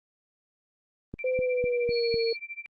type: click train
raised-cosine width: 3 ms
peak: -23 dBFS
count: 5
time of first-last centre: 1.14-2.143 s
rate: 3.99 Hz
type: tone with tremolo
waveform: sine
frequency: 2350 Hz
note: D7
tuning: 1 cent sharp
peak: -33 dBFS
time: 1.19-2.66 s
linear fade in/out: 0 ms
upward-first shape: sine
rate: 13 Hz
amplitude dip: 95%
type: tone with pitch glide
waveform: sine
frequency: 511 to 457.9 Hz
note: C5 to A#4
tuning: -41 to -31 cents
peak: -24 dBFS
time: 1.24-2.33 s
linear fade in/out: 5 ms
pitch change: -190 cents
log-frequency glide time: 1.36-2.2 s
type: tone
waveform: sine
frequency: 4362 Hz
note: C#8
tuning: 29 cents flat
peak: -33 dBFS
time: 1.89-2.37 s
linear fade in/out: 50 ms
effects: Opus 24 kbps